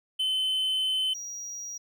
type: tone pair in turn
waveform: triangle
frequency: 3054 / 5744 Hz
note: G7 / F8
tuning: -46 / +48 cents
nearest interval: major seventh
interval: 1094 cents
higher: second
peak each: -23 / -34 dBFS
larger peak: first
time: 0.19-1.14 / 1.14-1.78 s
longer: first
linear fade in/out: 10 ms
effects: none